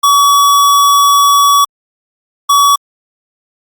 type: tone pair in turn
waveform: square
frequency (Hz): 1135 / 1135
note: C#6 / C#6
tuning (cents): +41 / +41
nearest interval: unison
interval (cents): 0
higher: neither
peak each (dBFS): -6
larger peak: neither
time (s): 0.03-1.65 / 2.49-2.76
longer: first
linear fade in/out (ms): 10
effects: Opus 48 kbps